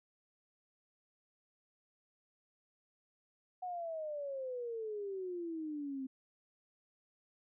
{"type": "exponential sweep", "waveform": "sine", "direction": "down", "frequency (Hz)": [740, 260], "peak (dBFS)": -38, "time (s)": [3.62, 6.07], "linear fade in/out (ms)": 10, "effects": []}